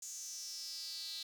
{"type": "tone with high-pass filter sweep", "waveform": "square", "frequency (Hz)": 178.8, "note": "F3", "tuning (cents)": 41, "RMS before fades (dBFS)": -45, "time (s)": [0.02, 1.23], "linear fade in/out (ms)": 5, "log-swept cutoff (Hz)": [6800, 4000], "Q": 6.6, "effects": []}